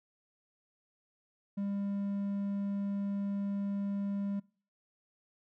triangle tone, 200 Hz, G3, 35 cents sharp, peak -30 dBFS, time 1.57-4.4 s, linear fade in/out 10 ms, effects noise-tail reverb RT60 0.4 s tail -23 dB re dry

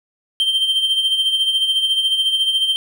triangle tone with tremolo, 3139 Hz, G7, 2 cents sharp, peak -11 dBFS, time 0.4-2.76 s, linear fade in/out 0 ms, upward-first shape sine, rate 14 Hz, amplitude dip 55%, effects none

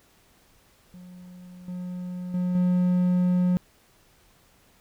triangle tone with level steps, 180 Hz, F#3, 47 cents flat, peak -40 / -29 / -21 / -17 dBFS, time 0.94-3.57 s, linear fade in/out 0 ms, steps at 1.68 / 2.34 / 2.55 s, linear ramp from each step 2 ms, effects pink hiss -60 dBFS RMS until 4.8 s

